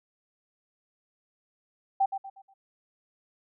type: tone with echo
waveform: sine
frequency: 780 Hz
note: G5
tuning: 9 cents flat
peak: -20 dBFS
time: 2-2.06 s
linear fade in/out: 10 ms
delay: 120 ms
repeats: 4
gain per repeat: -9 dB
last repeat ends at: 2.54 s
effects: none